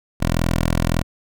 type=tone; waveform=10% pulse; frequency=41.76 Hz; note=E1; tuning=23 cents sharp; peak=-9 dBFS; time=0.2-1.03 s; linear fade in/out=20 ms; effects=none